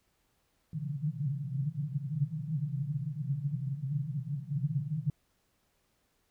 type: band-pass noise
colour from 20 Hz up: pink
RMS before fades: -34 dBFS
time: 0.73-5.1 s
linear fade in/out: 2 ms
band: 130 to 160 Hz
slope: 96 dB/octave
effects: pink hiss -74 dBFS RMS until 6.3 s